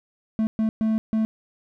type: tone bursts at uneven times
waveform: triangle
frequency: 220 Hz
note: A3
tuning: in tune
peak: -17 dBFS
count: 4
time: 0.39-0.47 / 0.59-0.69 / 0.81-0.98 / 1.13-1.25 s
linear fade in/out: 0 ms
effects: none